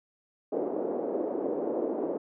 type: band-pass noise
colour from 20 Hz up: white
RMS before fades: -31 dBFS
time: 0.52-2.18 s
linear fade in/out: 10 ms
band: 300 to 520 Hz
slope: 24 dB/octave
effects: none